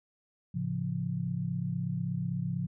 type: chord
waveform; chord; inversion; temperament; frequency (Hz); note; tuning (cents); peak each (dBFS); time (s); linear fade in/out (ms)
sine; A augmented; none; equal; 110 / 138.59 / 174.61; A2 / C#3 / E#3; 0 / 0 / 0; -37 / -34 / -33; 0.54-2.67; 10
effects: none